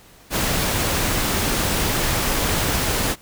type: noise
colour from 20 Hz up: pink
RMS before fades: -21 dBFS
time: 0.3-3.16 s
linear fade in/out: 50 ms
effects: pink hiss -49 dBFS RMS until 3.21 s